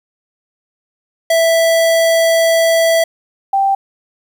square / sine tone pair in turn, 659.3 / 784 Hz, E5 / G5, 0 / 0 cents, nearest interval minor third, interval 300 cents, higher second, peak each -10 dBFS, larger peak neither, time 1.3-3.04 / 3.53-3.75 s, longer first, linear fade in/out 5 ms, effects 8-bit

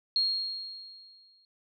sine tone with exponential decay, 4263 Hz, C8, 32 cents sharp, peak -22 dBFS, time 0.16-1.45 s, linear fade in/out 1 ms, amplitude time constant 280 ms, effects none

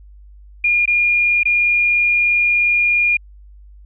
sine tone with dropouts, 2421 Hz, D#7, 48 cents flat, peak -12 dBFS, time 0.64-3.17 s, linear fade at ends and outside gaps 5 ms, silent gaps 0.857-0.876 / 1.433-1.454 s, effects added 50 Hz sine -39 dBFS peak until 3.85 s

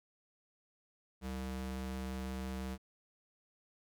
square ring-modulated tone, 130.81 Hz, C3, in tune, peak -36 dBFS, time 1.21-2.78 s, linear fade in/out 50 ms, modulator 61.8 Hz, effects none

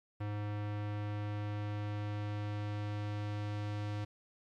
square tone with low-pass filter sweep, 104.1 Hz, G#2, 5 cents sharp, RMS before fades -38 dBFS, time 0.2-4.05 s, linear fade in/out 10 ms, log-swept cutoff 2300 to 4500 Hz, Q 0.8, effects 12-bit

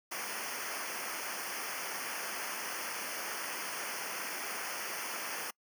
pink noise with comb filter, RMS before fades -39 dBFS, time 0.11-5.51 s, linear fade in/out 10 ms, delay 0.26 ms, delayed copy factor -1, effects noise-tail reverb RT60 0.1 s tail -26 dB re dry + high-pass 200 Hz 12 dB/octave

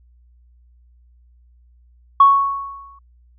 sine tone with exponential decay, 1108.7 Hz, C#6, in tune, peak -4 dBFS, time 2.2-2.99 s, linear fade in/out 5 ms, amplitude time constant 170 ms, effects tanh soft clip ceiling 0 dBFS + added 60 Hz sine -49 dBFS peak until 3.38 s

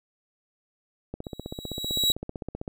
click train, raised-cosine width 2 ms, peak -20 dBFS, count 25, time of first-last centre 1.14-2.678 s, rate 15.6 Hz
40% pulse tone with exponential growth, 3881 Hz, B7, 31 cents flat, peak -17 dBFS, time 1.24-2.12 s, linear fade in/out 1 ms, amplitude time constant 190 ms
effects none

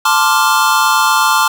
square chord, D minor seventh, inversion second, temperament equal, 880 / 1046.5 / 1174.7 / 1396.9 Hz, A5 / C6 / D6 / F6, 0 / 0 / 0 / 0 cents, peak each -16 dBFS, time 0.05-1.48 s, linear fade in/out 5 ms, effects none

